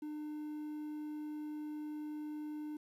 triangle tone with quantisation, 301.7 Hz, D4, 47 cents sharp, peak -38 dBFS, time 0.02-2.77 s, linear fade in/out 5 ms, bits 11, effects resampled to 32000 Hz

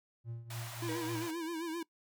triangle tone with tremolo, 116.54 Hz, A#2, in tune, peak -36 dBFS, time 0.24-1.3 s, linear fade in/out 50 ms, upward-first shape triangle, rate 3.6 Hz, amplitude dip 80%
pink high-pass noise, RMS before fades -47 dBFS, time 0.5-1.31 s, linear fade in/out 5 ms, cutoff 590 Hz, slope 96 dB/octave
square tone with vibrato, 330 Hz, E4, 2 cents sharp, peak -37 dBFS, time 0.82-1.83 s, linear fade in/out 5 ms, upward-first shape sine, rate 7.6 Hz, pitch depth 82 cents each way
35% pulse tone with exponential decay, 480.9 Hz, B4, 46 cents flat, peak -37 dBFS, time 0.89-1.72 s, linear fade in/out 0 ms, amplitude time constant 180 ms
effects noise-tail reverb RT60 0.1 s tail -22 dB re dry

